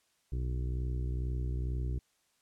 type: harmonic tone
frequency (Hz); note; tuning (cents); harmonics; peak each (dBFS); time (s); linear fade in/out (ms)
62.2; B1; +13; 1 / 2 / 3 / 4 / 5 / 6 / 7; -32 / -37 / -52 / -53 / -49 / -50 / -57; 0.32-1.99; 5
effects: white hiss -73 dBFS RMS until 2.41 s + low-pass 10000 Hz 12 dB/octave